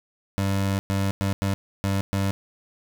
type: tone bursts at uneven times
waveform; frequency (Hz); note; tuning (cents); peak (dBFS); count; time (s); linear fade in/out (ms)
25% pulse; 98; G2; 0; -18; 6; 0.38-0.79 / 0.9-1.11 / 1.21-1.33 / 1.42-1.54 / 1.84-2.01 / 2.13-2.31; 0
effects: none